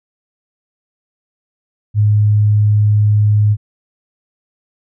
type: tone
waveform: sine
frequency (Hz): 105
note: G#2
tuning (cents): +19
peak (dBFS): -8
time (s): 1.94-3.57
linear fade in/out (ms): 50
effects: none